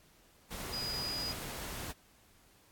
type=tone in noise; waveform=sine; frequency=4925 Hz; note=D#8; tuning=19 cents flat; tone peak=-36 dBFS; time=0.72-1.33 s; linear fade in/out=20 ms; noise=pink; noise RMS=-42 dBFS; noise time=0.5-1.93 s; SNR=+3 dB; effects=pink hiss -64 dBFS RMS until 2.71 s + AAC 64 kbps